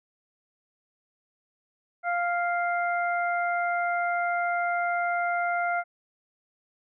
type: harmonic tone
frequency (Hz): 698.5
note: F5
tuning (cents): 0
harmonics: 1 / 2 / 3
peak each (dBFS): -26 / -29 / -34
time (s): 2.03-5.84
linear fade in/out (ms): 50
effects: none